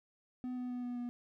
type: tone with pitch steps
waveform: triangle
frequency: 251.1 / 248.9 / 246.8 / 244.7 / 242.5 Hz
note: B3 / B3 / B3 / B3 / B3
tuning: +29 / +14 / -1 / -16 / -31 cents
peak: -35 dBFS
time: 0.44-1.09 s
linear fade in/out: 0 ms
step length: 130 ms
effects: none